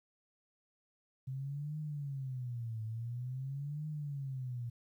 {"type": "tone with vibrato", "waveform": "sine", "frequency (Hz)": 129.8, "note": "C3", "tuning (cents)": -13, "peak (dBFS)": -37, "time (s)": [1.27, 4.7], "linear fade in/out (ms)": 10, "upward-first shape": "triangle", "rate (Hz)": 0.48, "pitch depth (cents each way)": 300, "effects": ["12-bit"]}